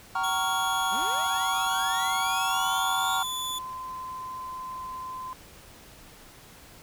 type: chord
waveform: triangle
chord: G half-diminished seventh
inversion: none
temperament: equal with one note detuned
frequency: 763.9 / 932.3 / 1108.7 / 1396.9 Hz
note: G5 / Bb5 / Db6 / F6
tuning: -45 / 0 / 0 / 0 cents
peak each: -29 dBFS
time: 0.15-3.23 s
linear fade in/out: 5 ms
type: tone with pitch glide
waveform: sawtooth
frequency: 3352 to 3468 Hz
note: G#7 to A7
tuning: +15 to -26 cents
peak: -28 dBFS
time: 0.23-3.59 s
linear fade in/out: 10 ms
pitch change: +59 cents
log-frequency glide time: 2.45-2.77 s
type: linear sweep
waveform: sawtooth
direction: up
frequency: 161.2 to 3808 Hz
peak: -34 dBFS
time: 0.91-3.18 s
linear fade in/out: 20 ms
type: tone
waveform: sine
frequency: 1029 Hz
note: C6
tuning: 29 cents flat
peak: -34 dBFS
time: 2.51-5.33 s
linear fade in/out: 0 ms
effects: pink hiss -50 dBFS RMS until 6.82 s